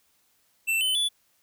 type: tone with pitch steps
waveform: square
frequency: 2676 / 3039 / 3450 Hz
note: E7 / F#7 / A7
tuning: +25 / +46 / -35 cents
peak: -23 dBFS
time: 0.67-1.09 s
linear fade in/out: 20 ms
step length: 140 ms
effects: white hiss -67 dBFS RMS until 1.42 s